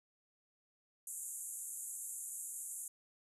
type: band-pass noise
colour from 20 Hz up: pink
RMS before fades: -45 dBFS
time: 1.07-2.88 s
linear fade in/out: 2 ms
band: 6900 to 12000 Hz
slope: 96 dB/octave
effects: none